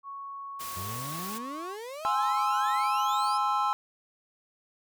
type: tone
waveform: sine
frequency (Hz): 1108.7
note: C#6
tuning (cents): 0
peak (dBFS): -37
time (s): 0.03-1.77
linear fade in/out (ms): 50
type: noise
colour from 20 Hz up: white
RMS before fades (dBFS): -40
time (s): 0.59-1.39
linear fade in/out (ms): 20
type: exponential sweep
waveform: 35% pulse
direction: up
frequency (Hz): 87.31 to 5274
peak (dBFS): -36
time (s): 0.76-3.38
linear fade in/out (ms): 10
type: chord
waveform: triangle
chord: Ab augmented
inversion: none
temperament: equal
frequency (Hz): 830.6 / 1046.5 / 1318.5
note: Ab5 / C6 / E6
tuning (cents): 0 / 0 / 0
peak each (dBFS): -27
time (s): 2.05-3.73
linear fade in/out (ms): 0
effects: none